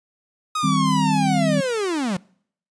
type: linear sweep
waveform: 45% pulse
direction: down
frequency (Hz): 1262 to 170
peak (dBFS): -21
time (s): 0.55-2.17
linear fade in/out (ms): 5
type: chord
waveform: sine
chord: C minor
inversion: first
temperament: just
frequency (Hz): 156.98 / 196.22 / 261.6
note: Eb3 / G3 / C4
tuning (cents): +16 / +2 / 0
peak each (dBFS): -22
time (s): 0.63-1.61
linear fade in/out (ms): 10
effects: noise-tail reverb RT60 0.6 s tail -25 dB re dry + resampled to 22050 Hz

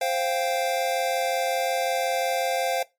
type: chord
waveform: square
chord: C suspended fourth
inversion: none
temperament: equal with one note detuned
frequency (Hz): 525.1 / 698.5 / 784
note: C5 / F5 / G5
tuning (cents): +6 / 0 / 0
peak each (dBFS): -28 / -27 / -30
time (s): 0.01-2.83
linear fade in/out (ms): 5
effects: noise-tail reverb RT60 0.2 s tail -19 dB re dry + MP3 64 kbps

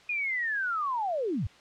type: linear sweep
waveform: sine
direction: down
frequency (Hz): 2475 to 69.3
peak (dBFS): -27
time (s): 0.09-1.47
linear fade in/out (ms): 5
effects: white hiss -55 dBFS RMS until 1.6 s + low-pass 4000 Hz 12 dB/octave

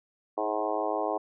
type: harmonic tone with a mistuned harmonic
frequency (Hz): 106.9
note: A2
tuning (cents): -49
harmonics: 3 / 4 / 5 / 6 / 7 / 8 / 9 / 10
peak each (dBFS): -36 / -34 / -35 / -33 / -33 / -37 / -38 / -38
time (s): 0.37-1.18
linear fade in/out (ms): 10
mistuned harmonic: 4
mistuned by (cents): -23
effects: none

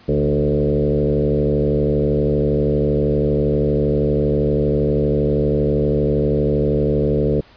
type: tone with frequency modulation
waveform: sine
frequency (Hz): 297.4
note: D4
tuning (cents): +22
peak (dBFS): -14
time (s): 0.08-7.41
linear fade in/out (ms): 10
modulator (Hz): 72.6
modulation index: 3.1
effects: pink hiss -48 dBFS RMS until 7.56 s + resampled to 11025 Hz

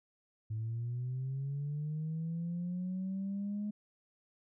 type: linear sweep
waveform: sine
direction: up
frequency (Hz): 107.7 to 210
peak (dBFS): -33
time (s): 0.5-3.71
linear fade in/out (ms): 10
effects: tanh soft clip ceiling -31 dBFS

